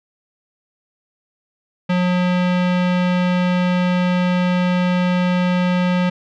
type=tone with low-pass filter; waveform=square; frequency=180 Hz; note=F#3; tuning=47 cents flat; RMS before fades=-17 dBFS; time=1.89-6.1 s; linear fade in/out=10 ms; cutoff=2900 Hz; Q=1.3; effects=none